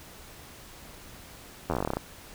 slowing click train, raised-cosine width 1 ms, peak -14 dBFS, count 14, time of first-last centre 1.7-1.97 s, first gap 11 ms, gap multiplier 1.1, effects pink hiss -48 dBFS RMS until 2.34 s

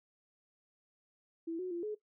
sine tone with pitch steps, 330.5 / 367 / 344 / 424.4 Hz, E4 / F#4 / F4 / G#4, +5 / -14 / -26 / +38 cents, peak -35 dBFS, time 1.47-1.95 s, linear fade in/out 10 ms, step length 120 ms, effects noise-tail reverb RT60 0.1 s tail -17 dB re dry

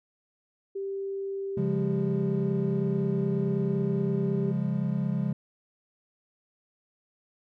sine tone with pitch glide, 392 to 395.2 Hz, G4 to G4, 0 to +14 cents, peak -30 dBFS, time 0.75-4.52 s, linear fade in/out 10 ms, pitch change +14 cents, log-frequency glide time 1.8-3.79 s
triangle chord, Db major, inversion none, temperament equal with one note detuned, 138.59 / 174.61 / 204.1 Hz, Db3 / F3 / Ab3, 0 / 0 / -30 cents, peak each -28 dBFS, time 1.57-5.33 s, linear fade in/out 5 ms
effects none

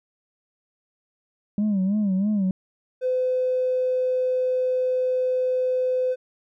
sine tone with vibrato, 199.7 Hz, G3, 32 cents sharp, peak -17 dBFS, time 1.58-2.51 s, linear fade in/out 2 ms, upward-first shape sine, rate 3.1 Hz, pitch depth 120 cents each way
triangle tone, 509 Hz, C5, 48 cents flat, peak -16 dBFS, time 3.01-6.16 s, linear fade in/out 50 ms
effects tanh soft clip ceiling -18 dBFS

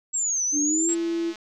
sine linear two-way sweep, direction down then up, 7680 to 5890 to 7680 Hz, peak -22 dBFS, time 0.13-0.95 s, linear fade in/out 20 ms, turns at 0.44 s
sine tone with pitch glide, 293.7 to 335.4 Hz, D4 to E4, 0 to +30 cents, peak -23 dBFS, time 0.52-1.34 s, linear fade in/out 50 ms, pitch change +230 cents, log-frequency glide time 0.64-0.88 s
click train, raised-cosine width 0.2 ms, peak -25 dBFS, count 101, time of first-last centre 0.89-1.357 s, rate 214 Hz
effects none

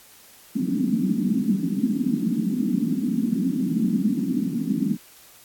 white band-pass noise, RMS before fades -23 dBFS, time 0.55-4.97 s, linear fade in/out 20 ms, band 180 to 270 Hz, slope 48 dB/octave, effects white hiss -50 dBFS RMS until 5.44 s + AAC 64 kbps

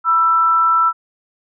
sine tone pair together, 981.2 / 1331 Hz, B5 / E6, -12 / +16 cents, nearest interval perfect fourth, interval 528 cents, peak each -21 / -11 dBFS, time 0.04-0.93 s, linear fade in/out 50 ms, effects none

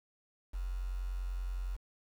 sine tone with quantisation, 45.28 Hz, F#1, 37 cents flat, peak -34 dBFS, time 0.53-1.77 s, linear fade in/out 20 ms, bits 9, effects none

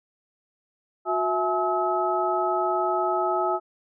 sine tone cluster, 364.6 / 658 / 848 / 1286 Hz, F#4 / E5 / G#5 / E6, -25 / -3 / +36 / -43 cents, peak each -27 dBFS, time 1.05-3.6 s, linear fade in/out 50 ms, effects none

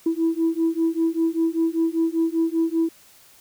sine beating tone pair, 325.9 / 331 Hz, E4 / E4, -20 / +7 cents, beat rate 5.1 Hz, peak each -21 dBFS, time 0.06-2.89 s, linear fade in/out 5 ms, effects tanh soft clip ceiling -13 dBFS + white hiss -52 dBFS RMS until 3.4 s

